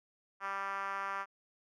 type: tone with band-pass filter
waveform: 5% pulse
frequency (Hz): 196.4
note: G3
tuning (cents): +4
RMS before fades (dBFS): -38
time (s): 0.4-1.26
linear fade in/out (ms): 50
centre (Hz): 1200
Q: 2.4
effects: none